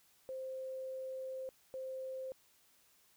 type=tone bursts at uneven times; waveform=sine; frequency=523.3 Hz; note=C5; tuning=in tune; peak=-40 dBFS; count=2; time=0.29-1.49 / 1.74-2.32 s; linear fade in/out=0 ms; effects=white hiss -69 dBFS RMS until 3.16 s